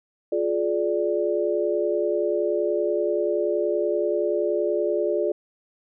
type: chord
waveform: sine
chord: D diminished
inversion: first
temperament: just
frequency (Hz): 352.4 / 422.9 / 587.3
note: F4 / Ab4 / D5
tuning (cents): +16 / +31 / 0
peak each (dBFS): -25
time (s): 0.32-5.32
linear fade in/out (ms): 5
effects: none